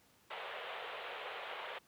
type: band-pass noise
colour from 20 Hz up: pink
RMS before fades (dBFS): -45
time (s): 0.3-1.79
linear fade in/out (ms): 10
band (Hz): 440 to 3500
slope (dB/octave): 48
effects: pink hiss -68 dBFS RMS until 1.87 s + high-pass 100 Hz 12 dB/octave